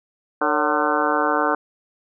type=harmonic tone with a mistuned harmonic; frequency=150.6 Hz; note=D3; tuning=44 cents sharp; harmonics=2 / 3 / 4 / 5 / 6 / 7 / 8 / 9 / 10; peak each=-26 / -26 / -26 / -26 / -26 / -26 / -26 / -26 / -26 dBFS; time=0.41-1.55 s; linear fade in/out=5 ms; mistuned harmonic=4; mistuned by=-100 cents; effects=none